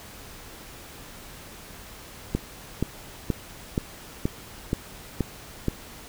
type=click train; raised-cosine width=3 ms; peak=-10 dBFS; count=8; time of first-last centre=2.35-5.683 s; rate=2.1 Hz; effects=pink hiss -44 dBFS RMS until 6.08 s